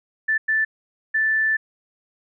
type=tone bursts at uneven times; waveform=sine; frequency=1760 Hz; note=A6; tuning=in tune; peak=-17 dBFS; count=3; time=0.28-0.38 / 0.48-0.65 / 1.14-1.57 s; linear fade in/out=10 ms; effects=none